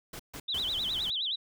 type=noise bursts; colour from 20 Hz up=pink; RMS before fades=-42 dBFS; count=3; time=0.13-0.605 s; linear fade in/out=5 ms; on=65 ms; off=140 ms
type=tone with vibrato; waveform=sine; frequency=3460 Hz; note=A7; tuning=30 cents flat; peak=-29 dBFS; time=0.48-1.36 s; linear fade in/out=10 ms; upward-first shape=sine; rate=9.6 Hz; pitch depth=240 cents each way
type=noise; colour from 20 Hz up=pink; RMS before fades=-45 dBFS; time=0.6-1.1 s; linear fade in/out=2 ms
effects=none